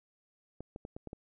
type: clicks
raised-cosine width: 2 ms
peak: -29 dBFS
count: 6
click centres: 0.606 / 0.761 / 0.851 / 0.965 / 1.073 / 1.131 s
effects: none